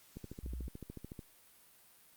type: click train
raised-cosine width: 3 ms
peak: -32 dBFS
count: 15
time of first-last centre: 0.17-1.192 s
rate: 13.7 Hz
type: tone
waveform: sine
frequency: 61.6 Hz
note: B1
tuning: 4 cents flat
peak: -39 dBFS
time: 0.43-0.68 s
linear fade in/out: 5 ms
effects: white hiss -63 dBFS RMS until 2.16 s + Opus 48 kbps